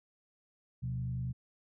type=tone with frequency modulation; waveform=sine; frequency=124.8 Hz; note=B2; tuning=19 cents sharp; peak=-33 dBFS; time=0.82-1.33 s; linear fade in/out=20 ms; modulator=51 Hz; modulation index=0.68; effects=none